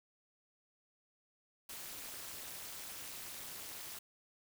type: noise with amplitude modulation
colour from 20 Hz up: white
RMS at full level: -43 dBFS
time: 1.69-3.99 s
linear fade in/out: 5 ms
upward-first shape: sine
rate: 228 Hz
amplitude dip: 95%
effects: none